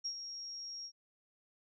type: tone with ADSR envelope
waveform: sine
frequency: 5588 Hz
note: F8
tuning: in tune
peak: -34 dBFS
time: 0.04-0.92 s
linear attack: 18 ms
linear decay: 78 ms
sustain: -8 dB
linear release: 68 ms
effects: none